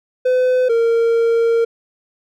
triangle tone pair in turn, 507 / 461.4 Hz, B4 / A#4, +45 / -18 cents, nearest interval major second, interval 163 cents, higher first, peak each -10 dBFS, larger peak neither, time 0.25-0.69 / 0.69-1.65 s, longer second, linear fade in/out 10 ms, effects none

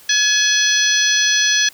harmonic tone with a mistuned harmonic, 848 Hz, G#5, 36 cents sharp, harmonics 2 / 3 / 4 / 5 / 6 / 7, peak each -18 / -24 / -19 / -22 / -24 / -18 dBFS, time 0.09-1.69 s, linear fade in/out 5 ms, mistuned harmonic 4, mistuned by -20 cents, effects white hiss -45 dBFS RMS until 1.73 s

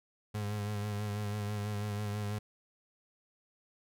35% pulse tone with vibrato, 103.9 Hz, G#2, 1 cent sharp, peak -32 dBFS, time 0.34-2.39 s, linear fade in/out 10 ms, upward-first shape sine, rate 6.1 Hz, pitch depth 34 cents each way, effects none

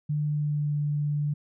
sine tone with pitch glide, 149.2 to 147.15 Hz, D3 to D3, +28 to +4 cents, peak -24 dBFS, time 0.09-1.34 s, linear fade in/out 10 ms, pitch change -24 cents, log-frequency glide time 0.24-0.75 s, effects none

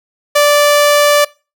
sawtooth tone, 585 Hz, D5, 7 cents flat, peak -3 dBFS, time 0.35-1.25 s, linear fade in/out 10 ms, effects noise-tail reverb RT60 0.3 s tail -22 dB re dry

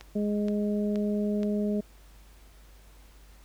click train, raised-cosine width 0.2 ms, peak -25 dBFS, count 4, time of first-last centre 0.01-1.432 s, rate 2.11 Hz
harmonic tone, 207.7 Hz, G#3, in tune, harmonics 1 / 2 / 3, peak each -26 / -32 / -36 dBFS, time 0.15-1.81 s, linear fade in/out 10 ms
effects added 50 Hz sine -51 dBFS peak until 3.44 s + pink hiss -59 dBFS RMS until 3.44 s

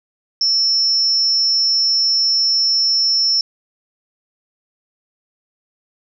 sine tone with amplitude modulation, 5400 Hz, E8, 41 cents sharp, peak -10 dBFS, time 0.41-3.41 s, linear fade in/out 2 ms, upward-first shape sine, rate 246 Hz, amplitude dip 60%, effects none

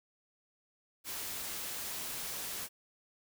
white noise, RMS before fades -40 dBFS, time 1.04-2.69 s, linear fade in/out 50 ms, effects none

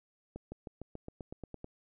accelerating click train, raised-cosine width 2 ms, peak -29 dBFS, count 11, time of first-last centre 0.36-1.644 s, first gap 160 ms, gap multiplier 0.95, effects none

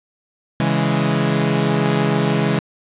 sawtooth chord, C# minor, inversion none, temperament equal, 138.59 / 164.81 / 207.7 Hz, C#3 / E3 / G#3, 0 / 0 / 0 cents, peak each -16 dBFS, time 0.6-2.59 s, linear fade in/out 0 ms, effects resampled to 8000 Hz + 8-bit

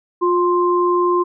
sine tone pair together, 354.6 / 1048 Hz, F4 / C6, +26 / +2 cents, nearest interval octave + perfect fifth, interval 1876 cents, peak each -15 / -17 dBFS, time 0.21-1.24 s, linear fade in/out 20 ms, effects none

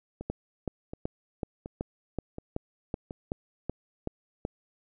two click trains, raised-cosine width 2 ms, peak -17 / -24 dBFS, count 12 / 5, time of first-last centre 0.3-4.451 / 0.21-3.109 s, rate 2.65 / 1.38 Hz, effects none

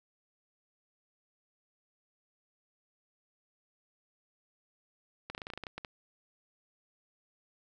clicks, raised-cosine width 0.3 ms, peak -24 dBFS, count 12, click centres 5.3 / 5.349 / 5.379 / 5.418 / 5.469 / 5.502 / 5.536 / 5.576 / 5.637 / 5.668 / 5.78 / 5.848 s, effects none

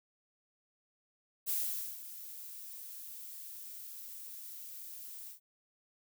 violet noise with ADSR envelope, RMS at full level -33 dBFS, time 1.46-5.4 s, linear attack 34 ms, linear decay 470 ms, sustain -14 dB, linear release 110 ms, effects none

